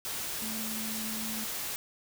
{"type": "tone in noise", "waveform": "sine", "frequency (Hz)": 220, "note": "A3", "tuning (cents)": 0, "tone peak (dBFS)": -38, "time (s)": [0.42, 1.44], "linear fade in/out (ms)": 0, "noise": "white", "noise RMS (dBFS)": -36, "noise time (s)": [0.05, 1.76], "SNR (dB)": -5, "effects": []}